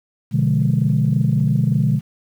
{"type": "chord", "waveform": "sine", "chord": "B diminished seventh", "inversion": "none", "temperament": "equal with one note detuned", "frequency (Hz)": [123.47, 146.83, 172.41, 207.7], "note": ["B2", "D3", "F3", "Ab3"], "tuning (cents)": [0, 0, -22, 0], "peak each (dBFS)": [-18, -17, -22, -21], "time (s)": [0.31, 2.01], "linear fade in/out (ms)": 50, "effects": ["tanh soft clip ceiling -6 dBFS", "8-bit"]}